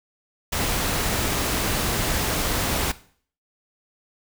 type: noise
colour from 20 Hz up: pink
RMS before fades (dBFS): -24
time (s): 0.52-2.92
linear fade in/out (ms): 10
effects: noise-tail reverb RT60 0.5 s tail -17 dB re dry